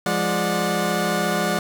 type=tone cluster; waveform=25% pulse; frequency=173.9 / 207.9 / 587 / 728 Hz; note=F3 / G#3 / D5 / F#5; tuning=-7 / +2 / -1 / -28 cents; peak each=-22 dBFS; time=0.06-1.59 s; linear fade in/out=2 ms; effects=none